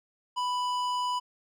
triangle tone with hard clipping, 991 Hz, B5, 6 cents sharp, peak -29 dBFS, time 0.36-1.2 s, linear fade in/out 20 ms, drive 16 dB, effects none

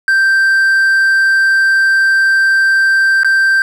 triangle tone with dropouts, 1568 Hz, G6, in tune, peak -6 dBFS, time 0.08-3.62 s, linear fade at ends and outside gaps 1 ms, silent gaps 3.233-3.246 s, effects none

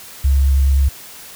sine tone with vibrato, 68.3 Hz, C#2, 25 cents flat, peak -10 dBFS, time 0.24-0.89 s, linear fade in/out 10 ms, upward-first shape square, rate 9.4 Hz, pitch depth 11 cents each way, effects white hiss -37 dBFS RMS until 1.35 s

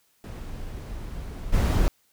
brown noise with level steps, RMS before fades -35 / -20 dBFS, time 0.24-1.88 s, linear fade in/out 0 ms, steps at 1.52 s, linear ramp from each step 20 ms, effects white hiss -66 dBFS RMS until 2.12 s

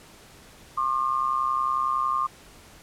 sine tone pair together, 1069.1 / 1200 Hz, C6 / D6, +37 / +37 cents, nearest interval major second, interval 200 cents, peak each -25 dBFS, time 0.77-2.27 s, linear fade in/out 10 ms, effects pink hiss -50 dBFS RMS until 2.82 s + low-pass 12000 Hz 12 dB/octave

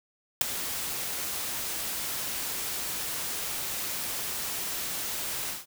white noise with ADSR envelope, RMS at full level -17 dBFS, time 0.41-5.66 s, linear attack 4 ms, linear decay 8 ms, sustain -16 dB, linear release 170 ms, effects none

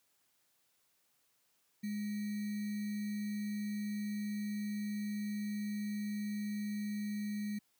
sine tone with sample-and-hold, 207.7 Hz, G#3, in tune, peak -35 dBFS, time 1.83-7.59 s, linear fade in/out 10 ms, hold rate 2100 Hz, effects white hiss -75 dBFS RMS until 7.79 s + high-pass 80 Hz 12 dB/octave

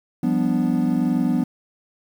triangle chord, G dominant seventh, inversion third, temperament equal, 174.61 / 196 / 246.9 / 293.7 Hz, F3 / G3 / B3 / D4, 0 / 0 / 0 / 0 cents, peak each -22 / -23 / -18 / -23 dBFS, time 0.23-1.44 s, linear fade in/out 5 ms, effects tanh soft clip ceiling -6 dBFS + 8-bit

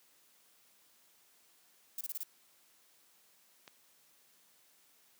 violet noise bursts, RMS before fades -39 dBFS, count 5, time 1.98-2.233 s, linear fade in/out 2 ms, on 29 ms, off 27 ms
click, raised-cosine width 0.2 ms, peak -33 dBFS, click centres 3.678 s
effects white hiss -67 dBFS RMS until 5.19 s + high-pass 150 Hz 12 dB/octave

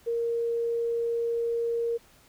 sine tone, 466.2 Hz, A#4, in tune, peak -25 dBFS, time 0.06-1.98 s, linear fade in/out 20 ms, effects pink hiss -58 dBFS RMS until 2.28 s

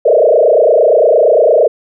sine tone with frequency modulation, 544 Hz, C#5, 33 cents flat, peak -5 dBFS, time 0.05-1.68 s, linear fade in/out 10 ms, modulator 28.7 Hz, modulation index 3.7, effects none

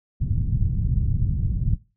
white low-pass noise, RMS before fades -22 dBFS, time 0.2-1.76 s, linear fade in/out 20 ms, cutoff 130 Hz, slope 24 dB/octave, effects noise-tail reverb RT60 0.3 s tail -20 dB re dry

